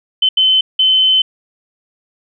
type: tone bursts at uneven times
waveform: sine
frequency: 3058 Hz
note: G7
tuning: 44 cents flat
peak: -8 dBFS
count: 3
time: 0.22-0.29 / 0.37-0.61 / 0.79-1.22 s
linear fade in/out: 5 ms
effects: none